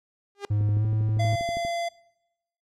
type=tone with exponential growth; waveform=sawtooth; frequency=403.2 Hz; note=G4; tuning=49 cents sharp; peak=-24 dBFS; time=0.35-0.45 s; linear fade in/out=0 ms; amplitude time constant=20 ms
type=tone with pitch glide; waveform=triangle; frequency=104.4 to 108.39 Hz; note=G#2 to A2; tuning=+10 to -26 cents; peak=-19 dBFS; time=0.5-1.36 s; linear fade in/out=10 ms; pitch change=+64 cents; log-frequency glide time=0.75-0.84 s
type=click train; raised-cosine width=3 ms; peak=-24 dBFS; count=14; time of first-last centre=0.61-1.65 s; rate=12.5 Hz
type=tone; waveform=square; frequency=684 Hz; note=F5; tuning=36 cents flat; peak=-27 dBFS; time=1.19-1.89 s; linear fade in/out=10 ms
effects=noise-tail reverb RT60 0.9 s tail -22 dB re dry + low-pass 7000 Hz 12 dB/octave